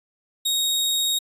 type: tone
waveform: sawtooth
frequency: 3757 Hz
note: A#7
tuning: 13 cents sharp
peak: -17 dBFS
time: 0.45-1.19 s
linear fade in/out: 10 ms
effects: resampled to 32000 Hz